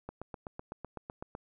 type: click train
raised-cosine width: 1 ms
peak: -26 dBFS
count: 11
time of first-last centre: 0.09-1.351 s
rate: 7.93 Hz
effects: none